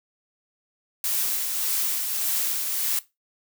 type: noise with tremolo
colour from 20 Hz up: blue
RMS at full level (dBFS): -24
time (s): 1.04-2.99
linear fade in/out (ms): 2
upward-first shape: triangle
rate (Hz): 1.7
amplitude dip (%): 40
effects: noise-tail reverb RT60 0.2 s tail -17 dB re dry